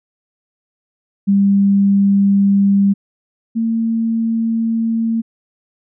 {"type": "tone pair in turn", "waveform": "sine", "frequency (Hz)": [198.7, 226.8], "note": ["G3", "A#3"], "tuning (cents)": [24, -47], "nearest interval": "major second", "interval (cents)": 229, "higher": "second", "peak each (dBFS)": [-9, -14], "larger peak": "first", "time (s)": [[1.27, 2.94], [3.55, 5.22]], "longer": "neither", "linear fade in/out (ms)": 20, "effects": []}